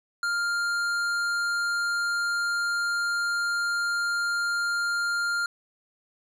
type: tone with hard clipping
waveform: sine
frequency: 1400 Hz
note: F6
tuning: 4 cents sharp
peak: -26 dBFS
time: 0.23-5.46 s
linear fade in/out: 2 ms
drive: 11 dB
effects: none